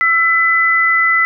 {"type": "tone pair together", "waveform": "sine", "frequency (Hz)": [1337, 2003], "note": ["E6", "B6"], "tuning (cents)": [24, 24], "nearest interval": "perfect fifth", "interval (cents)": 700, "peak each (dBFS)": [-15, -11], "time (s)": [0.01, 1.25], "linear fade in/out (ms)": 0, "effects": []}